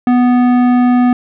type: tone with tanh clipping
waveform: sine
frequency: 246.9 Hz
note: B3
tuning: in tune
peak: -9 dBFS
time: 0.07-1.13 s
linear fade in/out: 2 ms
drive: 14 dB
effects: none